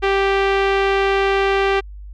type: tone with low-pass filter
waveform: sawtooth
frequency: 392 Hz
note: G4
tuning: in tune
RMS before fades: -17 dBFS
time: 0.02-1.81 s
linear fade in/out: 20 ms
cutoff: 2700 Hz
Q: 1.5
effects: added 50 Hz sine -32 dBFS peak until 2.13 s